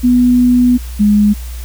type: tone pair in turn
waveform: sine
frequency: 246.9 / 207.6 Hz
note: B3 / G#3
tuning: 0 / 0 cents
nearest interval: minor third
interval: 300 cents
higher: first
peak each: -6 dBFS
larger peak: neither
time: 0.03-0.78 / 0.99-1.34 s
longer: first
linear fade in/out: 20 ms
effects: added 60 Hz sine -22 dBFS peak until 1.64 s + white hiss -36 dBFS RMS until 1.64 s